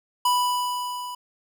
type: tone with level ramp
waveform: square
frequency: 987.8 Hz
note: B5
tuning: in tune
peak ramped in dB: -18 to -33 dBFS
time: 0.25-1.15 s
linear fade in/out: 5 ms
effects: none